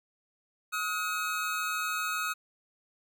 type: tone cluster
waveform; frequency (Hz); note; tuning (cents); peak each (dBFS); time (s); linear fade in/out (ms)
square; 1272 / 1439 / 2546; D#6 / F#6 / D#7; +38 / -49 / +39; -34 / -35 / -37; 0.72-2.34; 20
effects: none